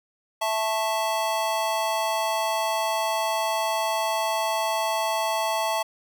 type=chord; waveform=square; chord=A major; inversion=second; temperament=just; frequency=660 / 880 / 1100 Hz; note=E5 / A5 / C#6; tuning=+2 / 0 / -14 cents; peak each=-28 / -27 / -32 dBFS; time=0.41-5.83 s; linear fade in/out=10 ms; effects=none